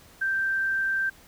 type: tone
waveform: sine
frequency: 1568 Hz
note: G6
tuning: in tune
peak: -23 dBFS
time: 0.21-1.1 s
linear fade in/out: 10 ms
effects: pink hiss -53 dBFS RMS until 1.27 s